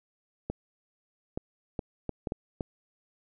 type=clicks; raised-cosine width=2 ms; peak=-18 dBFS; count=7; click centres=0.5 / 1.375 / 1.792 / 2.093 / 2.272 / 2.321 / 2.608 s; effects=none